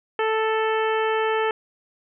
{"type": "harmonic tone", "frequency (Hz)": 440, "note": "A4", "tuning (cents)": 0, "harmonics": [1, 2, 3, 4, 5, 6, 7], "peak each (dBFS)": [-22, -26, -29, -30, -35, -35, -37], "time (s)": [0.19, 1.51], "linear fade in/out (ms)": 2, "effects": []}